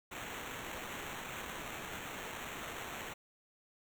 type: noise with sample-and-hold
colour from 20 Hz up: violet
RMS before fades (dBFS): -44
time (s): 0.11-3.14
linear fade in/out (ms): 10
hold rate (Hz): 4900
effects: none